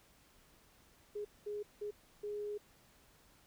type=tone bursts at uneven times; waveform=sine; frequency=415.3 Hz; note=G#4; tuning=in tune; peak=-38 dBFS; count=4; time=1.15-1.25 / 1.46-1.63 / 1.81-1.91 / 2.23-2.58 s; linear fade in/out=10 ms; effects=pink hiss -66 dBFS RMS until 3.46 s